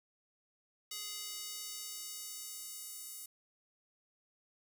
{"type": "tone with high-pass filter sweep", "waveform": "square", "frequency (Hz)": 417.8, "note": "G#4", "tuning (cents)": 10, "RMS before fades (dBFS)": -45, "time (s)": [0.91, 3.26], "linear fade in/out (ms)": 5, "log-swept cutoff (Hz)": [4000, 8900], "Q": 1, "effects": []}